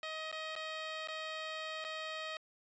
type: tone with dropouts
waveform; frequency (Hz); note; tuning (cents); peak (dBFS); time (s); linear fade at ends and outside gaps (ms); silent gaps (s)
10% pulse; 630; D#5; +21; -31; 0.03-2.37; 1; 0.315-0.326 / 0.554-0.562 / 1.074-1.085 / 1.842-1.848
effects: resampled to 16000 Hz